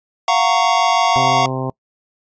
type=chord; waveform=square; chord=Gb major seventh; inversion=third; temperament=just; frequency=693.7 / 740 / 925 / 1110 Hz; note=F5 / Gb5 / Bb5 / Db6; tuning=-12 / 0 / -14 / +2 cents; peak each=-19 dBFS; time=0.28-1.46 s; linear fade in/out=2 ms
type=harmonic tone; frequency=130.81 Hz; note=C3; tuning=in tune; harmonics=1 / 2 / 3 / 4 / 5 / 6 / 7 / 8; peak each=-23 / -26 / -28 / -29 / -30 / -31 / -31 / -32 dBFS; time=1.16-1.7 s; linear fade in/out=0 ms
effects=noise-tail reverb RT60 0.1 s tail -24 dB re dry + resampled to 16000 Hz